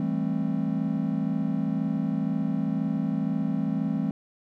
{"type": "chord", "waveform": "triangle", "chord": "A minor seventh", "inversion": "second", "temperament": "just", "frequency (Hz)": [165, 198, 220, 264], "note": ["E3", "G3", "A3", "C4"], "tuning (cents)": [2, 18, 0, 16], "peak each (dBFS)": -28, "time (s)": [0, 4.11], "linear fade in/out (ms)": 2, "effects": []}